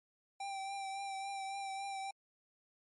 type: tone with vibrato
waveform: square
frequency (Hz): 784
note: G5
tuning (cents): 0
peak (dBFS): -40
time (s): 0.4-2.11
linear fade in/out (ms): 5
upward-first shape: triangle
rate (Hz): 3.6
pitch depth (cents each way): 30
effects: MP3 48 kbps